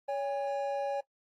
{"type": "tone pair together", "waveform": "triangle", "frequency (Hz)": [562, 812], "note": ["C#5", "G#5"], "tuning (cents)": [24, -39], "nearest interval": "tritone", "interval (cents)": 637, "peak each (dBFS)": [-30, -33], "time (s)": [0.08, 1.01], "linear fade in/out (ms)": 10, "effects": ["noise-tail reverb RT60 0.1 s tail -20 dB re dry", "Opus 32 kbps"]}